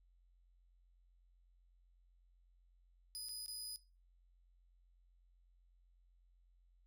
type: tone with dropouts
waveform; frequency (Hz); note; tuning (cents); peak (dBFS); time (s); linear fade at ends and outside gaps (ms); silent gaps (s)
25% pulse; 4978; D#8; 0; -39; 3.15-3.76; 0; 3.286-3.292 / 3.461-3.481
effects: noise-tail reverb RT60 0.3 s tail -19 dB re dry + added 44 Hz sine -67 dBFS peak until 6.86 s